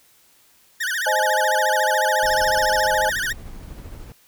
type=tone with vibrato; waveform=40% pulse; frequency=1661.2 Hz; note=G#6; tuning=in tune; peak=-21 dBFS; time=0.8-3.33 s; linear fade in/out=10 ms; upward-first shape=sine; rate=14 Hz; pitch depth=220 cents each way
type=chord; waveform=sine; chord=Ab major; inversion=first; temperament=equal with one note detuned; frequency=523.3 / 622.3 / 850 Hz; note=C5 / Eb5 / Ab5; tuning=0 / 0 / +40 cents; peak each=-25 / -23 / -20 dBFS; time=1.06-3.1 s; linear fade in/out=10 ms
type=noise with tremolo; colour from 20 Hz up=brown; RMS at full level=-35 dBFS; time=2.23-4.12 s; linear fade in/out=0 ms; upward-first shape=triangle; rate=13 Hz; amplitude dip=40%
type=tone bursts; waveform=sine; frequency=5320 Hz; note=E8; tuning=15 cents sharp; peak=-26 dBFS; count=12; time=2.26-2.862 s; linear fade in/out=0 ms; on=30 ms; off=22 ms
effects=white hiss -56 dBFS RMS until 4.27 s